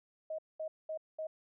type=tone bursts; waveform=sine; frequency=630 Hz; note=D#5; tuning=21 cents sharp; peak=-36 dBFS; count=4; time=0.3-1.27 s; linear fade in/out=5 ms; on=85 ms; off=210 ms; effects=none